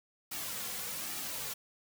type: noise with flanger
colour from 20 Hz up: white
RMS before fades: -39 dBFS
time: 0.31-1.54 s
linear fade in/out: 10 ms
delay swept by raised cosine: 1.9 to 3.3 ms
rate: 1.2 Hz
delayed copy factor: -0.5
effects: none